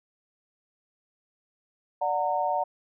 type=chord; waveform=sine; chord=D augmented; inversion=none; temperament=just; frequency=587.3 / 734.2 / 917.7 Hz; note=D5 / F#5 / A#5; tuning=0 / -14 / -27 cents; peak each=-30 / -27 / -28 dBFS; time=2.01-2.64 s; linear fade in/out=10 ms; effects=none